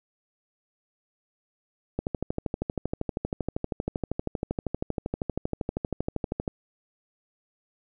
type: click train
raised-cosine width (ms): 2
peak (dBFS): -14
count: 58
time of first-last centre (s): 1.99-6.478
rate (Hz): 12.7
effects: none